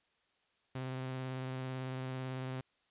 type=tone with vibrato; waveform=sawtooth; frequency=130 Hz; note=C3; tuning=11 cents flat; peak=-34 dBFS; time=0.75-2.61 s; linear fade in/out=5 ms; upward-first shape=triangle; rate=18 Hz; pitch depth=22 cents each way; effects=white hiss -75 dBFS RMS until 2.9 s + resampled to 8000 Hz